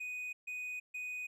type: tone bursts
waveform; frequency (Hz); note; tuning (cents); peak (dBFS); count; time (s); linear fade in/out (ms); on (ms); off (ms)
triangle; 2489; D#7; 0; -37; 3; 0-1.27; 10; 330; 140
effects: none